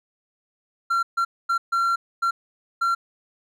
triangle tone bursts at uneven times, 1368 Hz, F6, 36 cents flat, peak -17 dBFS, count 6, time 0.9-1.03 / 1.17-1.25 / 1.49-1.58 / 1.72-1.96 / 2.22-2.31 / 2.81-2.95 s, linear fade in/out 10 ms, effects none

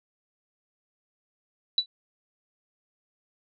sine tone with exponential decay, 3951 Hz, B7, in tune, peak -15 dBFS, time 1.78-1.86 s, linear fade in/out 2 ms, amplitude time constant 17 ms, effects none

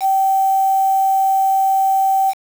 sine tone with quantisation, 773 Hz, G5, 24 cents flat, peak -12 dBFS, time 0-2.34 s, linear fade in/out 50 ms, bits 5, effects none

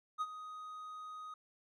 triangle tone with ADSR envelope, 1250 Hz, D#6, 8 cents sharp, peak -30 dBFS, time 0.18-1.34 s, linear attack 33 ms, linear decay 43 ms, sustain -13 dB, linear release 4 ms, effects resampled to 24000 Hz

